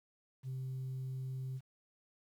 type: tone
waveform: sine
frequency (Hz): 130.81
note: C3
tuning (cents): 0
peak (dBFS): -36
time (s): 0.43-1.61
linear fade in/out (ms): 50
effects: tanh soft clip ceiling -36 dBFS + 11-bit